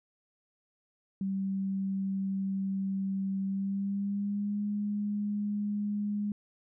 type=tone with pitch glide; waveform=sine; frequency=193.7 to 206.4 Hz; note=G3 to G#3; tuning=-20 to -10 cents; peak=-29 dBFS; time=1.21-6.32 s; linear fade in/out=2 ms; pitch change=+110 cents; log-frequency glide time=3.44-4.63 s; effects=none